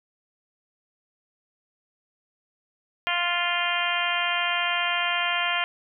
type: harmonic tone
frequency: 349.2 Hz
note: F4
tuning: in tune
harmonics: 2 / 3 / 4 / 5 / 6 / 7 / 8 / 9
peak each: -31 / -31 / -31 / -31 / -31 / -31 / -31 / -31 dBFS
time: 3.07-5.64 s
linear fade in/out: 0 ms
effects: none